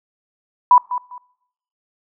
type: tone with echo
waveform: sine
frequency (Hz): 987.8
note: B5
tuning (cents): 0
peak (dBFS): -6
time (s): 0.71-0.78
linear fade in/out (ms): 2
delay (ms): 200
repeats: 2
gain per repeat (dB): -13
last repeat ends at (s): 1.18
effects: noise-tail reverb RT60 0.8 s tail -23 dB re dry